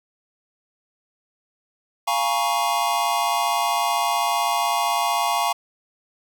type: chord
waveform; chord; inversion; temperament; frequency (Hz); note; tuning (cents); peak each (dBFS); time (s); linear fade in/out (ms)
square; Bb minor seventh; second; equal with one note detuned; 698.5 / 830.6 / 946.4 / 1108.7; F5 / Ab5 / Bb5 / Db6; 0 / 0 / +26 / 0; -26; 2.07-5.53; 10
effects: none